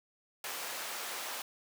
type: high-pass noise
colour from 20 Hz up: pink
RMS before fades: -40 dBFS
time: 0.44-1.42 s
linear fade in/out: 2 ms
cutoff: 680 Hz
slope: 12 dB/octave
effects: none